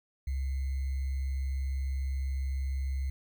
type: tone with sample-and-hold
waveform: sine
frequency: 67 Hz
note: C2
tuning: 42 cents sharp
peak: -29 dBFS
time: 0.27-3.1 s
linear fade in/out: 5 ms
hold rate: 2100 Hz
effects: none